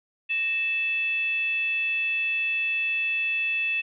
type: tone with frequency modulation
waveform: sine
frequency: 2633 Hz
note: E7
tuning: 3 cents flat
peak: -23 dBFS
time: 0.29-3.82 s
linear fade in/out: 20 ms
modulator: 780 Hz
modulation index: 0.31
effects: none